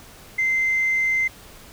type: tone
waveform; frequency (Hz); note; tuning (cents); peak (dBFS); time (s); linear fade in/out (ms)
sine; 2077; C7; -13; -17; 0.38-1.28; 10
effects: tanh soft clip ceiling -14 dBFS + pink hiss -45 dBFS RMS until 1.72 s